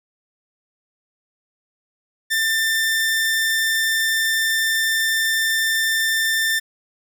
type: tone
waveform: sawtooth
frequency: 1788 Hz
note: A6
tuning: 27 cents sharp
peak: -14 dBFS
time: 2.3-6.6 s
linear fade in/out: 20 ms
effects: 9-bit